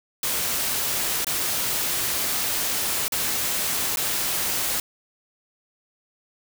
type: noise with dropouts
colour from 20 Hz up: white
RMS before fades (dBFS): -25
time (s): 0.23-4.8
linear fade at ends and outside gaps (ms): 2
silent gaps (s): 1.246-1.268 / 3.081-3.121 / 3.96-3.971
effects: none